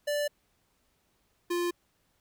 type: tone pair in turn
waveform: square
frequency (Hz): 586 / 349.1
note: D5 / F4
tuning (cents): -4 / -1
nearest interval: major sixth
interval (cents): 897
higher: first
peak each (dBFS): -28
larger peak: neither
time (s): 0.07-0.28 / 1.5-1.71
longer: neither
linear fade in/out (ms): 10
effects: pink hiss -72 dBFS RMS until 2.2 s